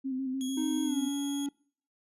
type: tone with vibrato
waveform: sine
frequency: 262.9 Hz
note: C4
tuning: 8 cents sharp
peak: -30 dBFS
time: 0.04-1.09 s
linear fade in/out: 20 ms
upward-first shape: square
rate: 6.7 Hz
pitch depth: 31 cents each way
type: tone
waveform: 20% pulse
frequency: 3322 Hz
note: G#7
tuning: in tune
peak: -35 dBFS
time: 0.41-1.46 s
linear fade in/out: 0 ms
type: tone with pitch glide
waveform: triangle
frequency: 311.1 to 282 Hz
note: D#4 to C#4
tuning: 0 to +30 cents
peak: -28 dBFS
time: 0.57-1.49 s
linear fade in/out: 5 ms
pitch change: -170 cents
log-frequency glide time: 0.84-0.97 s
effects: noise-tail reverb RT60 0.5 s tail -25 dB re dry + resampled to 32000 Hz